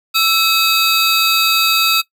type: tone cluster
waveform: square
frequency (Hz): 1328 / 2565 / 3768 / 4648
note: E6 / E7 / A#7 / D8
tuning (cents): +12 / -48 / +18 / -19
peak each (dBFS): -18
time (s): 0.14-2.02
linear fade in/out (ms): 20
effects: noise-tail reverb RT60 0.1 s tail -19 dB re dry